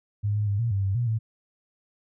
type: tone with pitch steps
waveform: sine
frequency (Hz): 103.3 / 105 / 100.9 / 116.8 / 98.5 / 97 / 120.7 / 111.2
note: G#2 / G#2 / G#2 / A#2 / G2 / G2 / B2 / A2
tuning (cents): -9 / +19 / -49 / +4 / +9 / -18 / -39 / +19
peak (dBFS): -22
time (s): 0.23-1.19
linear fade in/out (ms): 20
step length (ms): 120
effects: none